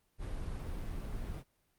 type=noise; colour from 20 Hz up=brown; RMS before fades=-39 dBFS; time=0.18-1.44 s; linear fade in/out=50 ms; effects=pink hiss -75 dBFS RMS until 1.78 s + Opus 32 kbps